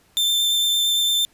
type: tone with vibrato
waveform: 40% pulse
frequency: 3562 Hz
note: A7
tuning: 21 cents sharp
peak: -16 dBFS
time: 0.17-1.25 s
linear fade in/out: 0 ms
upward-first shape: sine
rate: 8.8 Hz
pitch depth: 11 cents each way
effects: pink hiss -58 dBFS RMS until 1.33 s + resampled to 32000 Hz